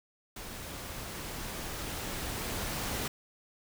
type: noise with level ramp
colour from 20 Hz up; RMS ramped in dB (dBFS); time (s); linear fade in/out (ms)
pink; -43 to -34; 0.36-3.08; 5
effects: none